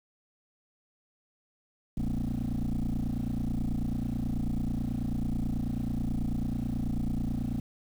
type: tone with frequency modulation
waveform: sine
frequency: 130.81 Hz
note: C3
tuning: in tune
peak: -25 dBFS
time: 1.97-7.6 s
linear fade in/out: 5 ms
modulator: 29.2 Hz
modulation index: 4.7
effects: tanh soft clip ceiling -27 dBFS + 9-bit